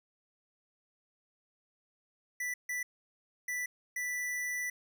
square tone bursts at uneven times, 1975.5 Hz, B6, in tune, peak -34 dBFS, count 4, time 2.4-2.54 / 2.69-2.83 / 3.48-3.66 / 3.96-4.7 s, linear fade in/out 5 ms, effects none

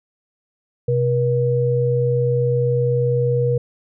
sine tone pair together, 128.2 / 479.8 Hz, C3 / A#4, -35 / +50 cents, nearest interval octave + major seventh, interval 2285 cents, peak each -18 dBFS, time 0.88-3.58 s, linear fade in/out 5 ms, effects none

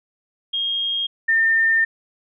sine tone pair in turn, 3244 / 1807.5 Hz, G#7 / A6, -41 / +46 cents, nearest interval minor seventh, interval 1013 cents, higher first, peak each -20 / -14 dBFS, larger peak second, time 0.53-1.07 / 1.28-1.85 s, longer second, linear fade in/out 10 ms, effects none

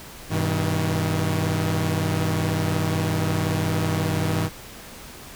sawtooth chord, G augmented, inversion none, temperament equal with one note detuned, 98 / 123.47 / 159.02 Hz, G2 / B2 / D#3, 0 / 0 / +38 cents, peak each -21 / -26 / -20 dBFS, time 0.29-4.5 s, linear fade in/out 50 ms, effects pink hiss -41 dBFS RMS until 5.35 s

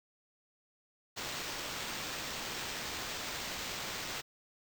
violet noise with sample-and-hold, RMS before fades -40 dBFS, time 1.16-4.22 s, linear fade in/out 20 ms, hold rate 11025 Hz, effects none

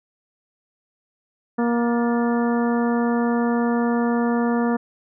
harmonic tone with a mistuned harmonic, 236.4 Hz, A#3, 24 cents sharp, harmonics 1 / 2 / 3 / 4 / 5 / 6 / 7, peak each -19 / -25 / -29 / -31 / -33 / -35 / -36 dBFS, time 1.58-4.77 s, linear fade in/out 10 ms, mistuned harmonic 7, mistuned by +92 cents, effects none

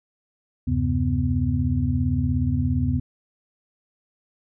sine tone cluster, 78.2 / 95.3 / 134.1 / 249.8 Hz, D#2 / G2 / C3 / B3, +9 / -48 / +43 / +20 cents, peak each -25 dBFS, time 0.67-3 s, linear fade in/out 10 ms, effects none

